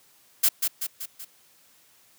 blue noise with echo, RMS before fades -19 dBFS, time 0.43-0.49 s, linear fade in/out 10 ms, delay 190 ms, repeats 4, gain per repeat -5 dB, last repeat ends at 1.25 s, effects white hiss -59 dBFS RMS until 2.18 s + high-pass 80 Hz 12 dB/octave

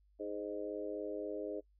harmonic tone with a mistuned harmonic, 103.83 Hz, G#2, in tune, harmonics 3 / 4 / 5 / 6, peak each -44 / -42 / -44 / -45 dBFS, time 0.19-1.61 s, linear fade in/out 20 ms, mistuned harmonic 6, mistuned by -20 cents, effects noise-tail reverb RT60 0.1 s tail -24 dB re dry + added 50 Hz sine -66 dBFS peak until 1.79 s

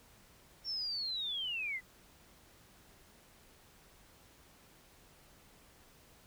sine linear sweep, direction down, 5500 to 1955 Hz, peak -35 dBFS, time 0.64-1.81 s, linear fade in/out 50 ms, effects pink hiss -62 dBFS RMS until 6.26 s

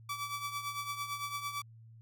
sawtooth tone with tremolo, 1154 Hz, D6, 31 cents flat, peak -30 dBFS, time 0.09-1.62 s, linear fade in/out 5 ms, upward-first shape triangle, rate 8.9 Hz, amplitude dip 70%, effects added 113 Hz sine -52 dBFS peak until 2.01 s

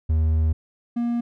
triangle tone pair in turn, 79.1 / 237 Hz, D#2 / A#3, +29 / +29 cents, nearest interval octave + perfect fifth, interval 1900 cents, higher second, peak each -15 / -19 dBFS, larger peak first, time 0.09-0.53 / 0.96-1.21 s, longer first, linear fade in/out 10 ms, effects none

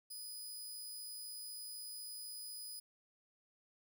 15% pulse tone, 4978 Hz, D#8, in tune, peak -39 dBFS, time 0.1-2.8 s, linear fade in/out 10 ms, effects 13-bit

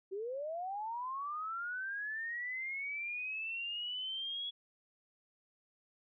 sine linear sweep, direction up, 370 to 3370 Hz, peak -37 dBFS, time 0.11-4.51 s, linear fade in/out 20 ms, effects none

